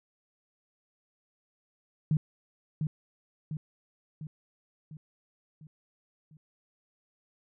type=tone with echo; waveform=sine; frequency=153.9 Hz; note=D#3; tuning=19 cents flat; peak=-22 dBFS; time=2.11-2.17 s; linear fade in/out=2 ms; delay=700 ms; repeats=6; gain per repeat=-5 dB; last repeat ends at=6.37 s; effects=none